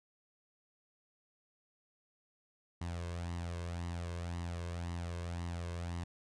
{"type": "tone with flanger", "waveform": "sawtooth", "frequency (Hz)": 86.1, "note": "F2", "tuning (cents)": -24, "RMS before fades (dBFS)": -40, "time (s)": [2.81, 6.04], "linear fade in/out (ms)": 5, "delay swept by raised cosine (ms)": [1, 1.92], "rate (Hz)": 1.9, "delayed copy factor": 0.55, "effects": ["resampled to 22050 Hz"]}